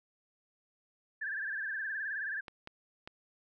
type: tone with vibrato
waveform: sine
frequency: 1661.2 Hz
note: G#6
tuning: in tune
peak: -34 dBFS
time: 1.21-2.41 s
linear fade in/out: 10 ms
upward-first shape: sine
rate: 19 Hz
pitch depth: 110 cents each way
type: clicks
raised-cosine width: 0.3 ms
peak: -28 dBFS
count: 3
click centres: 2.482 / 2.674 / 3.075 s
effects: none